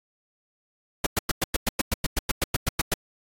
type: noise bursts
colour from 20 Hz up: pink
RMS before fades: -23 dBFS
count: 16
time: 1.04-2.94 s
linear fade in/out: 5 ms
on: 25 ms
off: 100 ms
effects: AAC 64 kbps